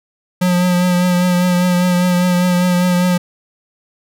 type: tone with vibrato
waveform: square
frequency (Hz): 179.2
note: F3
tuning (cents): +45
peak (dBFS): -12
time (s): 0.41-3.18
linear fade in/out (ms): 10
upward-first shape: triangle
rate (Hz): 5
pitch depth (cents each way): 28
effects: none